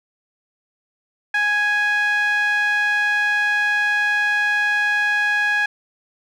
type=tone with band-pass filter; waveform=sawtooth; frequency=830.6 Hz; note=G#5; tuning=in tune; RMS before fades=-19 dBFS; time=1.34-5.66 s; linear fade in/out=5 ms; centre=1900 Hz; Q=8.5; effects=none